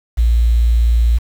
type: tone with quantisation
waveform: sine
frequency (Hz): 58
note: A#1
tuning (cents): -8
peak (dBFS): -9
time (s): 0.17-1.19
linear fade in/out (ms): 20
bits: 6
effects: none